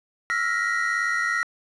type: tone cluster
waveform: triangle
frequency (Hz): 1331 / 1409 / 1883 / 1986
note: E6 / F6 / A#6 / B6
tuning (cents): +16 / +15 / +17 / +9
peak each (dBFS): -28 / -26 / -23 / -29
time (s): 0.3-1.43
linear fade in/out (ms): 0
effects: resampled to 24000 Hz + 8-bit